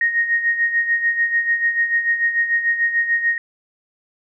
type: tone with tremolo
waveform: sine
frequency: 1864.7 Hz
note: A#6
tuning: in tune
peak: -13 dBFS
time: 0.01-3.38 s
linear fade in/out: 2 ms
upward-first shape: sine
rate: 6.8 Hz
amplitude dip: 65%
effects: none